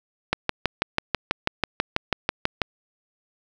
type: click train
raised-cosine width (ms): 0.3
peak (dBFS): -4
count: 15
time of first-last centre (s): 0.33-2.618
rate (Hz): 6.12
effects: none